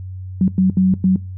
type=tone bursts at uneven times; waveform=sine; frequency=187.1 Hz; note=F#3; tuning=20 cents sharp; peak=-10 dBFS; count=4; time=0.41-0.48 / 0.58-0.7 / 0.77-0.94 / 1.04-1.16 s; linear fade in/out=2 ms; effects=noise-tail reverb RT60 0.3 s tail -22 dB re dry + added 93 Hz sine -27 dBFS peak until 1.37 s